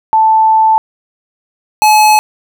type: tone pair in turn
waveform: sine / square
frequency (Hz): 880 / 854.9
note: A5 / G#5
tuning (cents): 0 / +50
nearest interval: minor second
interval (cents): 50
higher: first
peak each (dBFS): -5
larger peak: neither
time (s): 0.13-0.78 / 1.82-2.19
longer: first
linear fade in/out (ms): 0
effects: none